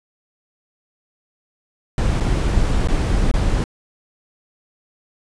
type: noise with dropouts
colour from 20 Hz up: brown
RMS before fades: -17 dBFS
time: 1.98-3.64 s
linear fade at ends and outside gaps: 1 ms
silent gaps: 2.201-2.206 / 2.874-2.885 / 3.314-3.339 s
effects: resampled to 22050 Hz